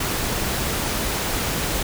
pink noise, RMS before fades -24 dBFS, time 0-1.83 s, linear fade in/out 5 ms, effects none

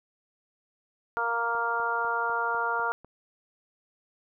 harmonic tone, 233.1 Hz, A#3, in tune, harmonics 2 / 3 / 4 / 5 / 6, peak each -35 / -35 / -30 / -34 / -29 dBFS, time 1.17-2.92 s, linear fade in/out 0 ms
click train, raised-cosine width 1 ms, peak -34 dBFS, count 7, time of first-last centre 1.55-3.046 s, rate 4.01 Hz
effects none

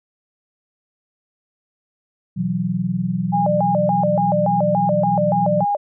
sine chord, B suspended fourth, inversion none, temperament equal, 123.47 / 164.81 / 185 Hz, B2 / E3 / F#3, 0 / 0 / 0 cents, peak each -27 / -23 / -21 dBFS, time 2.36-5.65 s, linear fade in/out 20 ms
sine tone with vibrato, 698.5 Hz, F5, in tune, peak -16 dBFS, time 3.32-5.77 s, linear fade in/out 20 ms, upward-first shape square, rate 3.5 Hz, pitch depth 270 cents each way
effects none

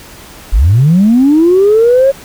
sine linear sweep, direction up, 38.17 to 554.4 Hz, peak -3 dBFS, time 0.52-2.12 s, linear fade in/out 20 ms, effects tanh soft clip ceiling 0 dBFS + pink hiss -34 dBFS RMS until 2.24 s

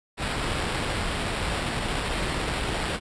pink noise with sample-and-hold, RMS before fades -28 dBFS, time 0.17-3 s, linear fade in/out 50 ms, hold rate 6300 Hz, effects resampled to 22050 Hz

